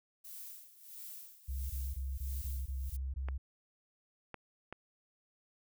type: noise with tremolo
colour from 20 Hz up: violet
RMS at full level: -47 dBFS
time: 0.24-2.97 s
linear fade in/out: 10 ms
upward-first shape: sine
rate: 1.5 Hz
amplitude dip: 80%
type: tone bursts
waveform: sine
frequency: 66.5 Hz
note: C2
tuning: 29 cents sharp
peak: -35 dBFS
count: 8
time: 1.48-3.38 s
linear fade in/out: 10 ms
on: 220 ms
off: 20 ms
type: clicks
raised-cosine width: 0.5 ms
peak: -28 dBFS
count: 3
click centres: 3.286 / 4.343 / 4.726 s
effects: none